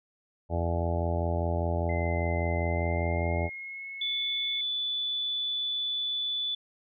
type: harmonic tone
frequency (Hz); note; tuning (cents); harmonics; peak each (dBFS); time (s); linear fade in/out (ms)
85; F2; -46; 1 / 2 / 3 / 4 / 5 / 6 / 7 / 8 / 9 / 10; -28 / -36 / -40 / -38 / -38 / -44 / -34 / -38 / -40 / -40; 0.49-3.5; 50
type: tone with pitch glide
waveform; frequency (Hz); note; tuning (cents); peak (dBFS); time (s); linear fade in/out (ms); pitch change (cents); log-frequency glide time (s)
sine; 2064 to 2187; C7 to C#7; -24 to -24; -37; 1.89-4.61; 5; +100; 2.67-3.87
type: tone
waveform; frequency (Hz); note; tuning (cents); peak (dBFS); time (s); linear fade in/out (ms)
sine; 3474; A7; -23; -28; 4.01-6.55; 5
effects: none